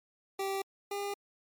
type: tone pair in turn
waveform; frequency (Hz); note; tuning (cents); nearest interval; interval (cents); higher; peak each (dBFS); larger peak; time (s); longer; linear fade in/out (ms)
25% pulse; 390 / 403.5; G4 / G#4; -9 / -50; minor second; 59; second; -28 / -30; first; 0.39-0.62 / 0.91-1.14; neither; 5
effects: MP3 96 kbps